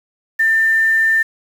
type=tone with quantisation; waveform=sine; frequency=1792 Hz; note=A6; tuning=31 cents sharp; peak=-11 dBFS; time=0.39-1.23 s; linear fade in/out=10 ms; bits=6; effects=none